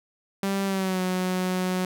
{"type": "tone with pitch glide", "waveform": "sawtooth", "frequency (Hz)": [196, 183.93], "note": ["G3", "F#3"], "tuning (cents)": [0, -10], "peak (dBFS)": -20, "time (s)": [0.43, 1.85], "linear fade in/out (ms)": 2, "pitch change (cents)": -110, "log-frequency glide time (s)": [0.65, 1.01], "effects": []}